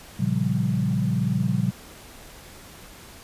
sine chord, G half-diminished seventh, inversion first, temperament equal, 116.54 / 138.59 / 174.61 / 196 Hz, Bb2 / Db3 / F3 / G3, 0 / 0 / 0 / 0 cents, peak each -26 dBFS, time 0.19-1.71 s, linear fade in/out 10 ms, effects pink hiss -45 dBFS RMS until 3.23 s + resampled to 32000 Hz

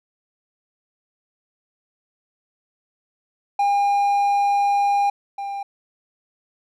triangle tone pair in turn, 807 / 798.2 Hz, G#5 / G5, -50 / +31 cents, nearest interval unison, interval 19 cents, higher first, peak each -14 / -24 dBFS, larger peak first, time 3.59-5.1 / 5.38-5.63 s, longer first, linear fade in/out 5 ms, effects none

